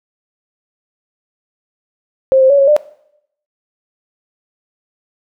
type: tone with pitch steps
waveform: sine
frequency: 530 / 525 / 564 / 550 / 598 Hz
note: C5 / C5 / C#5 / C#5 / D5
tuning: +22 / +6 / +30 / -14 / +31 cents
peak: -6 dBFS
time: 2.32-2.765 s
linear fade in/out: 0 ms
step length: 89 ms
effects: noise-tail reverb RT60 0.7 s tail -18 dB re dry